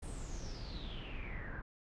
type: noise with low-pass filter sweep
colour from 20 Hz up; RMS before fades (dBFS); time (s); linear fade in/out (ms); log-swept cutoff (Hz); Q
brown; -43; 0.02-1.62; 10; 9400 to 1500; 9.8
effects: none